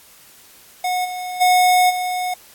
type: tone with level steps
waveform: square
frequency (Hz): 729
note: F#5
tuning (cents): -26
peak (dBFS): -19 / -26 / -12 / -21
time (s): 0.84-2.34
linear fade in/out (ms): 5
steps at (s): 1.04 / 1.4 / 1.89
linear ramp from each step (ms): 20
effects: white hiss -47 dBFS RMS until 2.54 s + AAC 64 kbps